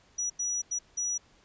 sine tone bursts at uneven times, 5850 Hz, F#8, 21 cents flat, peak -28 dBFS, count 4, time 0.18-0.3 / 0.39-0.62 / 0.71-0.79 / 0.97-1.18 s, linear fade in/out 10 ms, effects pink hiss -62 dBFS RMS until 1.44 s + resampled to 16000 Hz

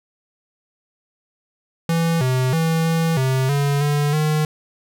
square tone with pitch steps, 166 / 128.5 / 163 / 164.1 / 131.4 / 142.2 / 146 / 153.3 Hz, E3 / C3 / E3 / E3 / C3 / C#3 / D3 / D#3, +12 / -31 / -19 / -8 / +8 / +45 / -10 / -25 cents, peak -17 dBFS, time 1.89-4.45 s, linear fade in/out 2 ms, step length 320 ms, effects none

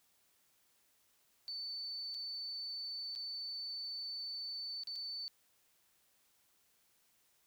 sine tone with dropouts, 4514 Hz, C#8, 31 cents sharp, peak -40 dBFS, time 1.48-5.28 s, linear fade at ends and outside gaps 0 ms, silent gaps 2.143-2.147 / 3.152-3.159 / 4.835-4.872 / 4.956-4.96 s, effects white hiss -73 dBFS RMS until 7.46 s

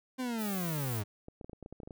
40% pulse linear sweep, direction down, 261.6 to 98.6 Hz, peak -32 dBFS, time 0.18-1.04 s, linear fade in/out 20 ms
violet noise, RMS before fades -41 dBFS, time 0.37-1.03 s, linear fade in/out 50 ms
clicks, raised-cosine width 2 ms, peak -32 dBFS, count 12, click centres 1.284 / 1.412 / 1.445 / 1.496 / 1.532 / 1.627 / 1.661 / 1.726 / 1.802 / 1.833 / 1.875 / 1.908 s
effects none

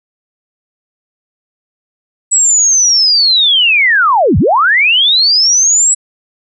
sine linear two-way sweep, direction down then up, 7902 to 64.7 to 7902 Hz, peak -6 dBFS, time 2.31-5.95 s, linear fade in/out 20 ms, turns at 4.38 s, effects none

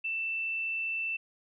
sine tone, 2665 Hz, E7, 18 cents sharp, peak -30 dBFS, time 0.04-1.17 s, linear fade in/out 10 ms, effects none

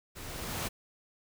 pink noise with level ramp, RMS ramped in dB -45 to -33 dBFS, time 0.15-0.69 s, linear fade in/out 20 ms, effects none

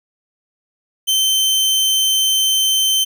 sawtooth tone, 3096 Hz, G7, 22 cents flat, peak -10 dBFS, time 1.07-3.05 s, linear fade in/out 20 ms, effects none

